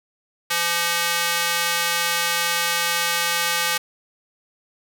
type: tone with high-pass filter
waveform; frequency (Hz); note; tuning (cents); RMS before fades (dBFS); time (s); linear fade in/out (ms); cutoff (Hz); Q
square; 171.1; F3; -35; -22; 0.5-3.78; 10; 1500; 0.7
effects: none